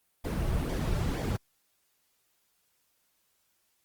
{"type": "noise with flanger", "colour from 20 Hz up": "brown", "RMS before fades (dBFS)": -30, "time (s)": [0.24, 1.37], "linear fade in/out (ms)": 10, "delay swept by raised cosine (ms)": [0.73, 4.13], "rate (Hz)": 2.1, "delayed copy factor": -0.55, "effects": ["white hiss -73 dBFS RMS until 3.84 s", "Opus 32 kbps"]}